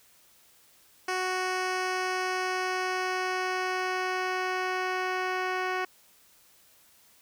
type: tone with low-pass filter sweep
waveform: 10% pulse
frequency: 370 Hz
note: F#4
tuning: in tune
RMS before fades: -30 dBFS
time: 1.08-5.85 s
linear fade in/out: 5 ms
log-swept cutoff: 7500 to 3300 Hz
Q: 0.76
effects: white hiss -60 dBFS RMS until 7.21 s